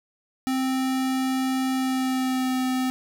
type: tone with pitch glide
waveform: square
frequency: 261.6 to 257.3 Hz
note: C4 to C4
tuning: 0 to -29 cents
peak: -23 dBFS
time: 0.47-2.9 s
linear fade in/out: 0 ms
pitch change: -29 cents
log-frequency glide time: 1.74-2.55 s
effects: none